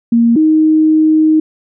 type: tone pair in turn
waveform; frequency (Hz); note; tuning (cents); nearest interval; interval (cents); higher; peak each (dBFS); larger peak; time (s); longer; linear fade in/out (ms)
sine; 233.1 / 312.6; A#3 / D#4; 0 / +8; perfect fourth; 508; second; -6; neither; 0.12-0.36 / 0.36-1.4; second; 5
effects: none